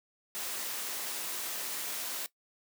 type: high-pass noise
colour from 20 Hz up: white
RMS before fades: -37 dBFS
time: 0.35-2.26 s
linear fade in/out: 0 ms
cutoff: 260 Hz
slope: 12 dB/octave
effects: noise-tail reverb RT60 0.1 s tail -18 dB re dry